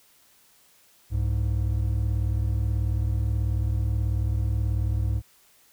triangle tone pair together, 65.3 / 103.73 Hz, C2 / G#2, -3 / -2 cents, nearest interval minor sixth, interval 801 cents, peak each -23 dBFS, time 1.1-5.22 s, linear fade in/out 50 ms, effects white hiss -59 dBFS RMS until 5.72 s

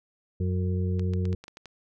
harmonic tone, 91.7 Hz, F#2, 15 cents flat, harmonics 1 / 2 / 4 / 5, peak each -25 / -31 / -37 / -39 dBFS, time 0.4-1.35 s, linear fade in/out 5 ms
clicks, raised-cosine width 0.2 ms, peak -26 dBFS, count 8, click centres 0.995 / 1.136 / 1.254 / 1.329 / 1.44 / 1.481 / 1.571 / 1.657 s
effects none

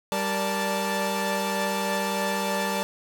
sawtooth tone cluster, 196.1 / 469.4 / 585 / 879 Hz, G3 / A#4 / D5 / A5, +1 / +12 / -7 / -2 cents, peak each -26 / -29 / -27 / -25 dBFS, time 0.12-2.83 s, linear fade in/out 0 ms, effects none

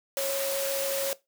sine tone in noise, 549 Hz, C#5, 17 cents flat, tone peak -28 dBFS, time 0.17-1.13 s, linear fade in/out 0 ms, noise white, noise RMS -32 dBFS, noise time 0.17-1.13 s, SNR +1 dB, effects noise-tail reverb RT60 0.2 s tail -19 dB re dry + high-pass 300 Hz 12 dB/octave

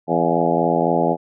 harmonic tone with a mistuned harmonic, 83.9 Hz, E2, 31 cents sharp, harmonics 2 / 3 / 4 / 5 / 6 / 7 / 8 / 9 / 10, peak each -24 / -24 / -24 / -24 / -24 / -24 / -24 / -24 / -24 dBFS, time 0.07-1.17 s, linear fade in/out 50 ms, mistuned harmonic 9, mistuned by -41 cents, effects none

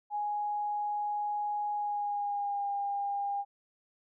sine tone with pitch glide, 830.6 to 805.1 Hz, G#5 to G5, 0 to +46 cents, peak -30 dBFS, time 0.1-3.45 s, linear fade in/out 50 ms, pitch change -54 cents, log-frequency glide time 1.73-2.69 s, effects none

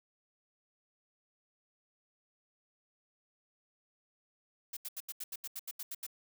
blue noise bursts, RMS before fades -41 dBFS, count 12, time 4.73-6.066 s, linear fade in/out 5 ms, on 38 ms, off 80 ms, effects none

